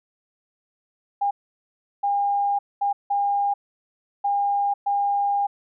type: tone bursts at uneven times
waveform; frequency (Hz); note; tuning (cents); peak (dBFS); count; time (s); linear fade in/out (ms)
sine; 807; G#5; -50; -19; 6; 1.21-1.31 / 2.03-2.59 / 2.81-2.93 / 3.1-3.54 / 4.24-4.74 / 4.86-5.47; 10
effects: none